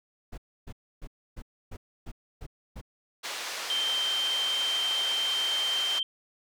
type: noise bursts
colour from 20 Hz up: brown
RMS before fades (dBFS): -39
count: 8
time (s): 0.32-2.814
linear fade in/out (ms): 10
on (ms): 58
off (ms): 290
type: band-pass noise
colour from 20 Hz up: white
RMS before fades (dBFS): -36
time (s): 3.23-6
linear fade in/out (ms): 20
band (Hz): 520 to 4800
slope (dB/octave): 12
type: tone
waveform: sine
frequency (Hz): 3136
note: G7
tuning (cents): 0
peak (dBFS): -26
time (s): 3.7-6.03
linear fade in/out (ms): 2
effects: none